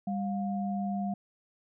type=tone pair together; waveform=sine; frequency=198.68 / 708 Hz; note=G3 / F5; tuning=+24 / +23 cents; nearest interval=octave + minor seventh; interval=2199 cents; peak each=-30 / -36 dBFS; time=0.07-1.14 s; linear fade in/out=5 ms; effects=none